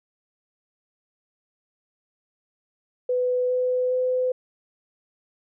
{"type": "tone with pitch steps", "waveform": "sine", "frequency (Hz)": [499.1, 503.2, 507.2], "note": ["B4", "B4", "B4"], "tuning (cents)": [18, 32, 46], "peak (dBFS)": -20, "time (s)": [3.09, 4.32], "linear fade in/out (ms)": 5, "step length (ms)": 410, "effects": []}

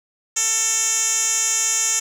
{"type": "tone with band-pass filter", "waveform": "10% pulse", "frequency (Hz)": 446.1, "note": "A4", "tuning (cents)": 24, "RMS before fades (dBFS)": -20, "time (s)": [0.36, 2], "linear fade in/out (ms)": 10, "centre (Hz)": 7000, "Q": 3.9, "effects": []}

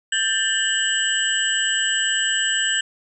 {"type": "tone cluster", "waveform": "sine", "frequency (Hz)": [1581, 1771, 2892, 3098, 7810], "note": ["G6", "A6", "F#7", "G7", "B8"], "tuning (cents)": [14, 11, -40, -21, -20], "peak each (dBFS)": -25, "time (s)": [0.12, 2.81], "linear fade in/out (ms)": 5, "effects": []}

